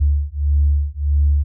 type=beating tone pair; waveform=sine; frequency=71.7 / 73.3 Hz; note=D2 / D2; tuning=-41 / -3 cents; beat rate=1.6 Hz; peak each=-16 dBFS; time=0-1.44 s; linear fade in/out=20 ms; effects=tanh soft clip ceiling -6 dBFS